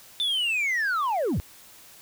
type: linear sweep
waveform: sine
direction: down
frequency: 3571 to 46 Hz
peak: -20 dBFS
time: 0.2-1.4 s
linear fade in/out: 0 ms
effects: tanh soft clip ceiling -22 dBFS + white hiss -50 dBFS RMS until 2.01 s